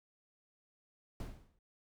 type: noise with exponential decay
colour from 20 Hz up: brown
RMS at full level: -38 dBFS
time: 1.2-1.59 s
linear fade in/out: 2 ms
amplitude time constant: 84 ms
effects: none